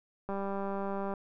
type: click train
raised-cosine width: 1 ms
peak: -23 dBFS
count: 168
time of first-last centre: 0.29-1.138 s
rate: 197 Hz
effects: none